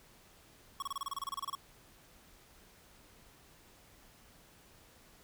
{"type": "tone bursts", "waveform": "square", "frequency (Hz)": 1108.7, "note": "C#6", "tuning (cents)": 0, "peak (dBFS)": -36, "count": 15, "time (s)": [0.8, 1.551], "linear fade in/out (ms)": 2, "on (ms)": 23, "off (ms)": 29, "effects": ["pink hiss -61 dBFS RMS until 5.23 s"]}